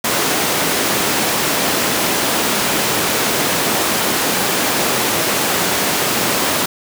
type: high-pass noise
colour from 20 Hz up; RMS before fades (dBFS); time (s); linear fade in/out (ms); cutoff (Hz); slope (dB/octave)
pink; -17; 0.04-6.66; 5; 220; 12
effects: none